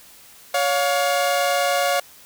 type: tone pair together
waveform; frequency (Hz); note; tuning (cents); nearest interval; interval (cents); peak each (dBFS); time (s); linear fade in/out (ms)
sawtooth; 562 / 709.8; C#5 / F5; +24 / +28; major third; 404; -17; 0.54-2; 5
effects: white hiss -47 dBFS RMS until 2.25 s